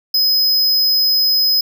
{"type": "tone", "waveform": "square", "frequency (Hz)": 5060, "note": "D#8", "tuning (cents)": 28, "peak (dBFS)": -12, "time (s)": [0.14, 1.61], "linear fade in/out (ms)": 5, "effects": []}